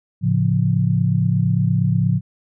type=chord; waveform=sine; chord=A augmented; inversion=none; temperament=equal; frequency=110 / 138.59 / 174.61 Hz; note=A2 / C#3 / E#3; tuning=0 / 0 / 0 cents; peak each=-19 dBFS; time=0.21-2.21 s; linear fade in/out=50 ms; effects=none